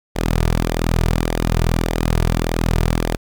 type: tone with flanger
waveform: sawtooth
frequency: 41.2 Hz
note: E1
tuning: in tune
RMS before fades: -18 dBFS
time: 0.15-3.17 s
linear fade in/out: 20 ms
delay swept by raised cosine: 0.72 to 3.82 ms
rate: 1.7 Hz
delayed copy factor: -0.55
effects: 8-bit